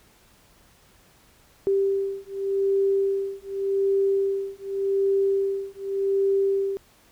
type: beating tone pair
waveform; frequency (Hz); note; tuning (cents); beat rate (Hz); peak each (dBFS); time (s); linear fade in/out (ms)
sine; 392 / 392.86; G4 / G4; 0 / +4; 0.86; -24; 1.67-6.77; 0
effects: pink hiss -57 dBFS RMS until 7.11 s